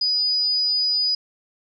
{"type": "tone", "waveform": "sine", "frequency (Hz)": 4948, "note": "D#8", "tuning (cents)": -10, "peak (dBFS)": -18, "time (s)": [0.01, 1.15], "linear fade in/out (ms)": 5, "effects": []}